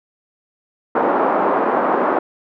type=band-pass noise; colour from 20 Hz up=white; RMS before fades=-17 dBFS; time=0.95-2.19 s; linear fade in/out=5 ms; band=250 to 1100 Hz; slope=24 dB/octave; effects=none